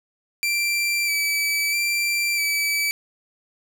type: tone with vibrato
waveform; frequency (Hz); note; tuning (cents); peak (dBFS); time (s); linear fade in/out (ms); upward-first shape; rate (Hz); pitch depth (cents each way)
sawtooth; 2328; D7; -16; -17; 0.43-2.91; 0; square; 0.77; 20
effects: 9-bit